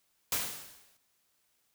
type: noise with exponential decay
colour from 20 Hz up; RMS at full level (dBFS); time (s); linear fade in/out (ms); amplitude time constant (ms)
white; -29; 0.32-0.97; 2; 140
effects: white hiss -74 dBFS RMS until 1.74 s